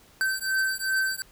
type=beating tone pair; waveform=square; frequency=1545 / 1547.6 Hz; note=G6 / G6; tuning=-26 / -23 cents; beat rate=2.6 Hz; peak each=-28 dBFS; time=0.21-1.22 s; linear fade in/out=0 ms; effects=pink hiss -56 dBFS RMS until 1.31 s